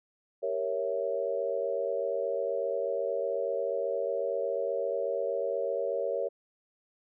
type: chord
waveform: sine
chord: G diminished seventh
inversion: none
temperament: equal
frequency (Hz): 392 / 466.2 / 554.4 / 659.3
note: G4 / Bb4 / Db5 / Fb5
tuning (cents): 0 / 0 / 0 / 0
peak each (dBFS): -37 / -33 / -31 / -37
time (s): 0.42-6.29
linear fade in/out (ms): 20
effects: none